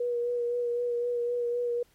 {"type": "tone with vibrato", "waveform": "sine", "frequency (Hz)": 481, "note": "B4", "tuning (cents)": -46, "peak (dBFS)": -26, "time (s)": [0, 1.83], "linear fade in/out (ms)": 5, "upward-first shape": "sine", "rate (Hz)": 3.9, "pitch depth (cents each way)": 20, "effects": ["pink hiss -65 dBFS RMS until 1.94 s", "MP3 64 kbps"]}